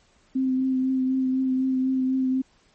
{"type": "tone with vibrato", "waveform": "sine", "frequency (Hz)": 260.8, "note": "C4", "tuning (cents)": -5, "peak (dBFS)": -20, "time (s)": [0.35, 2.42], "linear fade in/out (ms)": 10, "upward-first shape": "triangle", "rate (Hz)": 4, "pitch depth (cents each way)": 21, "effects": ["pink hiss -61 dBFS RMS until 2.74 s", "MP3 32 kbps"]}